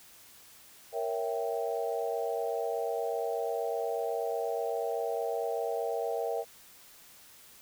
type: chord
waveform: sine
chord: A# diminished seventh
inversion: none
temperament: equal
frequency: 466.2 / 554.4 / 659.3 / 784 Hz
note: A#4 / C#5 / E5 / G5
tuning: 0 / 0 / 0 / 0 cents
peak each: -33 / -38 / -35 / -37 dBFS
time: 0.92-6.45 s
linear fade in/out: 50 ms
effects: white hiss -55 dBFS RMS until 7.61 s